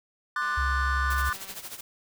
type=chord; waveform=triangle; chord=D dominant seventh; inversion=third; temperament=equal with one note detuned; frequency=1046.5 / 1190.4 / 1480 / 1760 Hz; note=C6 / D6 / F#6 / A6; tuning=0 / +23 / 0 / 0 cents; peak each=-33 / -28 / -28 / -32 dBFS; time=0.36-1.33 s; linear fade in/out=2 ms
type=click train; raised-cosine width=0.2 ms; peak=-30 dBFS; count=217; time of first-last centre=0.42-1.539 s; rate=193 Hz
type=tone; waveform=sine; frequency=68.3 Hz; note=C#2; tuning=25 cents flat; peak=-26 dBFS; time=0.57-1.3 s; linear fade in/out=10 ms
type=noise with tremolo; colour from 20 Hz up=white; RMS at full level=-37 dBFS; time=1.1-1.81 s; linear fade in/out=5 ms; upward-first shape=sine; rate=13 Hz; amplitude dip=75%
effects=none